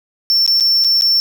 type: tone with dropouts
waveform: triangle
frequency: 5410 Hz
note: E8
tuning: 44 cents sharp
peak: -9 dBFS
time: 0.3-1.2 s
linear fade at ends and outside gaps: 0 ms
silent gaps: 0.463-0.477 / 0.6-0.607 / 0.84-0.846 / 1.011-1.021 s
effects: none